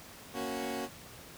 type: chord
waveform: 20% pulse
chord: F# major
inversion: first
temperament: equal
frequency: 233.1 / 277.2 / 370 Hz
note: A#3 / C#4 / F#4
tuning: 0 / 0 / 0 cents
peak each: -34 dBFS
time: 0.33-0.89 s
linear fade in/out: 50 ms
effects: pink hiss -50 dBFS RMS until 1.37 s + high-pass 60 Hz 12 dB/octave